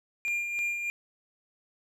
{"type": "tone with tremolo", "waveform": "triangle", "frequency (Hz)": 2400, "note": "D7", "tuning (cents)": 37, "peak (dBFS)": -25, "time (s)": [0.25, 0.9], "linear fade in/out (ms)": 0, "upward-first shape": "sine", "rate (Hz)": 3.2, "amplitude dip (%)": 45}
{"type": "clicks", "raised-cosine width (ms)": 0.2, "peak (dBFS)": -28, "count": 2, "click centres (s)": [0.281, 0.59]}
{"effects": []}